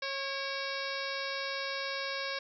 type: harmonic tone with a mistuned harmonic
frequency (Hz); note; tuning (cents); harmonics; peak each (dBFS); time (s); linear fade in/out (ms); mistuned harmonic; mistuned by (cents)
546; C#5; -26; 1 / 2 / 3 / 4 / 5 / 6 / 7 / 8 / 9 / 10; -40 / -42 / -40 / -41 / -46 / -49 / -43 / -46 / -45 / -46; 0.02-2.39; 5; 4; +66
effects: none